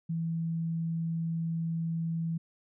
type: tone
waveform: sine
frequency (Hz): 164.81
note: E3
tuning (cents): 0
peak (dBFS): -29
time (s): 0.09-2.38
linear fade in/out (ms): 10
effects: none